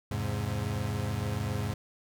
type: chord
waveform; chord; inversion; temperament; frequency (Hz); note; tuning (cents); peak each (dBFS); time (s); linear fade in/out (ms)
35% pulse; E augmented; none; equal; 82.41 / 103.83 / 130.81; E2 / G#2 / B#2; 0 / 0 / 0; -36 / -30 / -34; 0.11-1.74; 5
effects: none